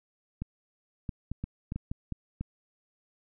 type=clicks; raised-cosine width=5 ms; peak=-21 dBFS; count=9; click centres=0.42 / 1.092 / 1.316 / 1.44 / 1.721 / 1.76 / 1.915 / 2.123 / 2.41 s; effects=none